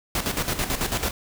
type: noise with tremolo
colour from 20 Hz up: pink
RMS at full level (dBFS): -24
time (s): 0.15-1.11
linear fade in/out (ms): 2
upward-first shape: square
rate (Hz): 9.1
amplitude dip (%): 65
effects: none